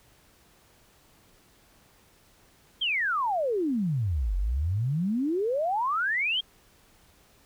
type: exponential two-way sweep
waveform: sine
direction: down then up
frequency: 3298 to 44.05 to 3298 Hz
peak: -24 dBFS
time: 2.81-6.41 s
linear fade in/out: 10 ms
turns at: 4.36 s
effects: pink hiss -60 dBFS RMS until 7.45 s